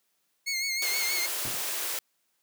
20% pulse tone with vibrato, 2161 Hz, C#7, 45 cents flat, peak -23 dBFS, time 0.46-1.27 s, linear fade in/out 20 ms, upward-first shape sine, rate 6.3 Hz, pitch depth 51 cents each way
white high-pass noise, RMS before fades -32 dBFS, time 0.82-1.99 s, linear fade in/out 2 ms, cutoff 310 Hz, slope 96 dB/octave
brown noise with exponential decay, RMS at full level -29 dBFS, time 1.45-1.73 s, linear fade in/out 0 ms, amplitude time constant 60 ms
effects white hiss -74 dBFS RMS until 2.42 s + high-pass 150 Hz 12 dB/octave

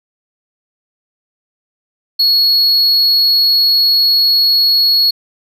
triangle tone, 4344 Hz, C#8, 36 cents flat, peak -7 dBFS, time 2.19-5.11 s, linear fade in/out 10 ms, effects none

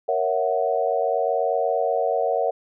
sine chord, F# dominant seventh, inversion first, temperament equal, 466.2 / 554.4 / 659.3 / 740 Hz, A#4 / C#5 / E5 / F#5, 0 / 0 / 0 / 0 cents, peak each -25 dBFS, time 0.08-2.51 s, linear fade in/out 10 ms, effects none

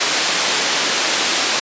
white band-pass noise, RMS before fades -18 dBFS, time 0-1.6 s, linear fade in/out 10 ms, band 270 to 5700 Hz, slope 12 dB/octave, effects resampled to 16000 Hz

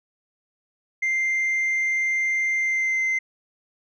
sine tone with pitch glide, 2093 to 2074 Hz, C7 to C7, 0 to -16 cents, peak -18 dBFS, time 1.02-3.19 s, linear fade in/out 10 ms, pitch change -16 cents, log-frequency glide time 2.57-3.02 s, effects tanh soft clip ceiling -19 dBFS

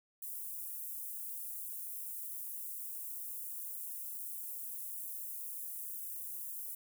white high-pass noise, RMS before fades -43 dBFS, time 0.22-6.75 s, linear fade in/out 5 ms, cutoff 10000 Hz, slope 24 dB/octave, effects none

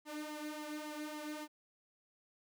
sawtooth tone with flanger, 302 Hz, D4, 48 cents sharp, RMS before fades -44 dBFS, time 0.05-1.48 s, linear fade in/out 50 ms, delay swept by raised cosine 0.96 to 2.86 ms, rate 3.6 Hz, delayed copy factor +0.65, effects none

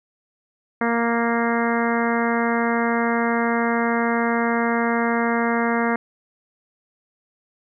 harmonic tone, 233.2 Hz, A#3, 1 cent sharp, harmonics 1 / 2 / 3 / 4 / 5 / 6 / 7 / 8 / 9, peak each -22 / -25 / -27 / -28 / -29 / -30 / -30 / -31 / -32 dBFS, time 0.81-5.96 s, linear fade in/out 2 ms, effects none

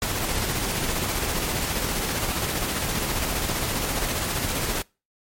pink noise with tremolo, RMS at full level -25 dBFS, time 0.02-4.82 s, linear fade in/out 2 ms, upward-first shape square, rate 15 Hz, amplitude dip 25%, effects noise-tail reverb RT60 0.3 s tail -25 dB re dry + MP3 64 kbps

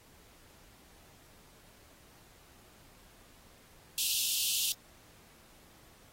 pink high-pass noise, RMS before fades -32 dBFS, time 3.98-4.72 s, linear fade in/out 0 ms, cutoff 2700 Hz, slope 96 dB/octave, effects pink hiss -60 dBFS RMS until 6.12 s + AAC 48 kbps

